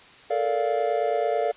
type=chord; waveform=triangle; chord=Bb major seventh; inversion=third; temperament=just; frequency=437 / 466.2 / 582.7 / 699.2 Hz; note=A4 / Bb4 / D5 / F5; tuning=-12 / 0 / -14 / +2 cents; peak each=-26 / -27 / -25 / -24 dBFS; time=0.3-1.52 s; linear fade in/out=10 ms; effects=white hiss -49 dBFS RMS until 1.56 s + resampled to 8000 Hz